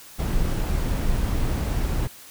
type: noise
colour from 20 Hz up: brown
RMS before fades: -23 dBFS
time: 0.18-2.08 s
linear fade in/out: 20 ms
effects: white hiss -45 dBFS RMS until 2.3 s